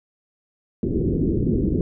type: low-pass noise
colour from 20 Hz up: white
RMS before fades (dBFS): -21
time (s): 0.83-1.81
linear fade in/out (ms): 2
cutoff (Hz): 400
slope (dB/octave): 48
effects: none